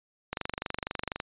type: click train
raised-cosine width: 0.3 ms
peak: -15 dBFS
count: 22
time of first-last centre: 0.33-1.201 s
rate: 24.1 Hz
effects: resampled to 8000 Hz